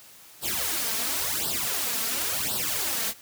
white noise with flanger, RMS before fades -28 dBFS, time 0.41-3.14 s, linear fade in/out 50 ms, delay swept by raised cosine 0.22 to 4.52 ms, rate 0.94 Hz, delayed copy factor +0.85, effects white hiss -50 dBFS RMS until 3.21 s + high-pass 60 Hz 12 dB/octave

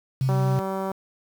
sine tone, 132 Hz, C3, 16 cents sharp, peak -19 dBFS, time 0.21-0.59 s, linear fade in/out 0 ms
click train, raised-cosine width 1 ms, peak -16 dBFS, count 121, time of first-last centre 0.29-0.915 s, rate 192 Hz
effects high-pass 80 Hz 12 dB/octave + 7-bit

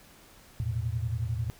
sine chord, E suspended fourth, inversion none, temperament equal with one note detuned, 82.41 / 112.38 / 123.47 Hz, E2 / A2 / B2, 0 / +37 / 0 cents, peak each -34 / -30 / -35 dBFS, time 0.6-1.5 s, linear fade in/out 0 ms, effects pink hiss -55 dBFS RMS until 1.59 s

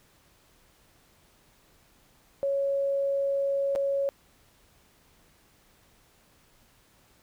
sine tone with dropouts, 554.4 Hz, C#5, in tune, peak -24 dBFS, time 2.43-4.09 s, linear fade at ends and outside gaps 0 ms, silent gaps 3.752-3.759 s, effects pink hiss -62 dBFS RMS until 7.22 s

